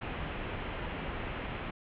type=low-pass noise; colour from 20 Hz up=pink; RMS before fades=-38 dBFS; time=0.01-1.71 s; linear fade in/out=10 ms; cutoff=3100 Hz; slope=48 dB/octave; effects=none